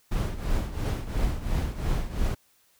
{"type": "noise with tremolo", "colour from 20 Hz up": "brown", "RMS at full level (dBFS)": -24, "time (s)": [0.11, 2.35], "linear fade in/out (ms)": 10, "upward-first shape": "triangle", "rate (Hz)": 2.9, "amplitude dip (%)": 80, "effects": ["white hiss -64 dBFS RMS until 2.79 s"]}